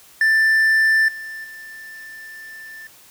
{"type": "tone with level steps", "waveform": "triangle", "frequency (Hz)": 1772, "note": "A6", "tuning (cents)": 12, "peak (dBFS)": [-11, -28, -33], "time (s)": [0.21, 2.87], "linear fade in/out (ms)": 2, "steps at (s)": [1.08, 1.44], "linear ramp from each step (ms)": 5, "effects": ["white hiss -48 dBFS RMS until 3.1 s"]}